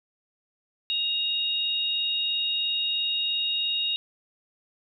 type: tone pair together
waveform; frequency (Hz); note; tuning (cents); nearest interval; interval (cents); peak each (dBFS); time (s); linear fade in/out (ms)
sine; 2817 / 3760; F7 / A#7; +14 / +14; perfect fourth; 500; -28 / -26; 0.9-3.96; 0
effects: none